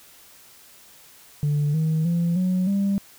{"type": "tone with pitch steps", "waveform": "sine", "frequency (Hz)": [146.83, 158.28, 170.62, 183.93, 198.27], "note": ["D3", "D#3", "F3", "F#3", "G3"], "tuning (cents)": [0, 30, -40, -10, 20], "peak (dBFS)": -17, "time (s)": [1.43, 2.98], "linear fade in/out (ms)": 0, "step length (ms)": 310, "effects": ["tanh soft clip ceiling -17 dBFS", "white hiss -50 dBFS RMS until 3.18 s"]}